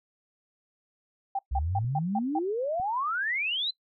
sine tone bursts, 784 Hz, G5, in tune, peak -25 dBFS, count 6, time 1.35-2.39 s, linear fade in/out 5 ms, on 40 ms, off 160 ms
sine exponential sweep, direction up, 61.74 to 4122 Hz, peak -26 dBFS, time 1.51-3.71 s, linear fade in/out 10 ms
clicks, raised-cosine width 5 ms, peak -31 dBFS, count 2, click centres 1.845 / 2.799 s
effects noise-tail reverb RT60 0.1 s tail -22 dB re dry + MP3 96 kbps

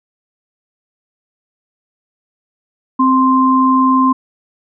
sine tone pair together, 261.6 / 1046.5 Hz, C4 / C6, 0 / 0 cents, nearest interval 2 octaves, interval 2400 cents, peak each -11 dBFS, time 2.99-4.13 s, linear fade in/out 10 ms, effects none

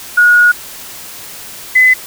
sine tone pair in turn, 1448 / 2019 Hz, F#6 / B6, -38 / +38 cents, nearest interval tritone, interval 576 cents, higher second, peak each -4 dBFS, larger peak neither, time 0.17-0.52 / 1.75-1.94 s, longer first, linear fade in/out 10 ms, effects white hiss -30 dBFS RMS until 2.06 s

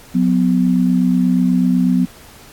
sine tone pair together, 181.8 / 250 Hz, F#3 / B3, -30 / +21 cents, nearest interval tritone, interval 551 cents, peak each -14 dBFS, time 0.14-2.06 s, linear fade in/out 20 ms, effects pink hiss -42 dBFS RMS until 2.52 s + AAC 64 kbps

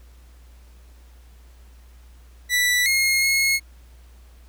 sawtooth tone with pitch steps, 1969 / 2149 / 2169 Hz, B6 / C7 / C#7, -6 / +46 / -38 cents, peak -14 dBFS, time 2.49-3.6 s, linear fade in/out 50 ms, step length 370 ms, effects added 60 Hz sine -45 dBFS peak until 4.48 s + pink hiss -58 dBFS RMS until 4.48 s

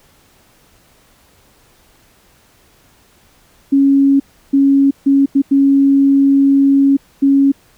sine tone bursts at uneven times, 276.1 Hz, C#4, 7 cents flat, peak -7 dBFS, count 6, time 3.72-4.2 / 4.53-4.91 / 5.06-5.26 / 5.35-5.42 / 5.51-6.97 / 7.22-7.52 s, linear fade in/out 10 ms, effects pink hiss -51 dBFS RMS until 7.77 s

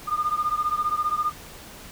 sine beating tone pair, 1209 / 1224 Hz, D6 / D#6, +50 / -29 cents, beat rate 15 Hz, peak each -24 / -25 dBFS, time 0.07-1.32 s, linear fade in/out 20 ms, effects tanh soft clip ceiling -14 dBFS + pink hiss -43 dBFS RMS until 1.91 s

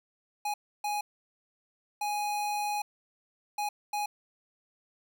square tone bursts at uneven times, 830.6 Hz, G#5, in tune, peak -30 dBFS, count 5, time 0.45-0.54 / 0.84-1.01 / 2.01-2.82 / 3.58-3.69 / 3.93-4.06 s, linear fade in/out 5 ms, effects 11-bit

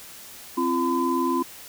sine tone cluster, 262.6 / 341.4 / 1015 Hz, C4 / F4 / B5, +6 / -39 / +47 cents, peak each -25 dBFS, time 0.57-1.43 s, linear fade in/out 10 ms, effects white hiss -43 dBFS RMS until 1.68 s

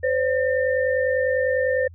sine tone cluster, 513 / 563 / 1805 Hz, C5 / C#5 / A6, -34 / +27 / +44 cents, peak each -20 / -26 / -26 dBFS, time 0.03-1.88 s, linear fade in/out 10 ms, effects added 85 Hz sine -41 dBFS peak until 1.94 s

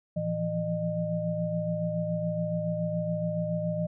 sine tone cluster, 111.4 / 166.9 / 174 / 609 Hz, A2 / E3 / F3 / D#5, +22 / +22 / -6 / -37 cents, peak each -37 / -30 / -38 / -31 dBFS, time 0.16-3.87 s, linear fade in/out 10 ms, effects none

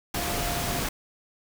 sine tone in noise, 698.5 Hz, F5, in tune, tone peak -34 dBFS, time 0.15-0.79 s, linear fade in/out 5 ms, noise pink, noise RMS -29 dBFS, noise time 0.14-0.89 s, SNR -8 dB, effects none

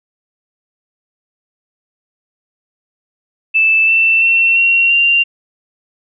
sine tone with pitch steps, 2637 / 2671 / 2705 / 2739 / 2775 Hz, E7 / E7 / E7 / F7 / F7, 0 / +22 / +44 / -34 / -12 cents, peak -8 dBFS, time 3.54-5.24 s, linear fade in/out 20 ms, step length 340 ms, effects none

